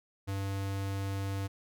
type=tone; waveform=square; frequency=98 Hz; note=G2; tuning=in tune; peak=-33 dBFS; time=0.27-1.48 s; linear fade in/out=20 ms; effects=none